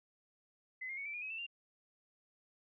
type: tone with pitch steps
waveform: sine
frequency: 2032 / 2126 / 2224 / 2326 / 2433 / 2545 / 2663 / 2785 Hz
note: B6 / C7 / C#7 / D7 / D#7 / D#7 / E7 / F7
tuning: +49 / +27 / +5 / -17 / -39 / +39 / +17 / -5 cents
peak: -40 dBFS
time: 0.81-1.466 s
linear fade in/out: 10 ms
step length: 82 ms
effects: none